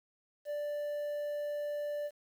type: tone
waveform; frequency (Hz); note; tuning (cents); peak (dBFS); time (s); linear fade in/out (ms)
triangle; 587.3; D5; 0; -32; 0.45-2.11; 50
effects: 10-bit